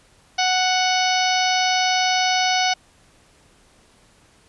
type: harmonic tone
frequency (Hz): 740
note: F#5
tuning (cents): 0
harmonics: 1 / 2 / 3 / 4 / 5 / 6 / 7 / 8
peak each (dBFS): -20 / -27 / -25 / -26 / -29 / -28 / -28 / -29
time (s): 0.38-2.74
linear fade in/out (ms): 10
effects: pink hiss -55 dBFS RMS until 4.48 s + resampled to 24000 Hz